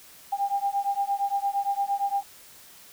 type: beating tone pair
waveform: sine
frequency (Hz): 795 / 803.7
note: G5 / G5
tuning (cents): +24 / +43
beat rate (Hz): 8.7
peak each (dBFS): -27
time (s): 0.32-2.23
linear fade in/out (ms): 10
effects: white hiss -50 dBFS RMS until 2.92 s